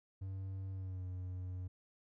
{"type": "tone with pitch glide", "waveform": "triangle", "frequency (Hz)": [95.8, 91.53], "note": ["G2", "F#2"], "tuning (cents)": [-39, -18], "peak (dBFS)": -38, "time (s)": [0.21, 1.68], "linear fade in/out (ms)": 10, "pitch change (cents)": -79, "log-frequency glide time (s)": [0.71, 1.05], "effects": []}